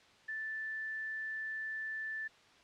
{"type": "tone", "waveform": "sine", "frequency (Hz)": 1760, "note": "A6", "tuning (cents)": 0, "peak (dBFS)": -37, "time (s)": [0.28, 2.28], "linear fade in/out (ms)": 10, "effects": ["white hiss -62 dBFS RMS until 2.63 s", "low-pass 4000 Hz 12 dB/octave"]}